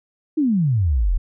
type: exponential sweep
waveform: sine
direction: down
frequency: 325.2 to 36.27 Hz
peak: -15 dBFS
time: 0.37-1.18 s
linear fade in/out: 10 ms
effects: none